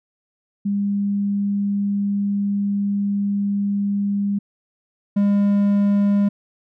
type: tone pair in turn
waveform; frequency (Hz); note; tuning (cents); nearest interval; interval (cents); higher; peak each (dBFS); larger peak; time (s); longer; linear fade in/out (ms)
sine / triangle; 201.4 / 202.2; G3 / G#3; +47 / -46; unison; 7; second; -18 / -12; second; 0.65-4.39 / 5.16-6.29; first; 10
effects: none